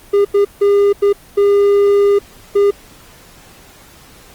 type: tone bursts at uneven times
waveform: triangle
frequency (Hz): 404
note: G#4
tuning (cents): -48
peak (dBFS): -6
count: 6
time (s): 0.13-0.25 / 0.34-0.45 / 0.61-0.93 / 1.02-1.13 / 1.37-2.19 / 2.55-2.71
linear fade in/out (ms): 10
effects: pink hiss -42 dBFS RMS until 4.34 s + Opus 24 kbps